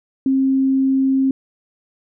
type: tone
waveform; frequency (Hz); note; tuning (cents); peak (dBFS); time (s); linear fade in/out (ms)
sine; 267.1; C4; +36; -13; 0.26-1.31; 2
effects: none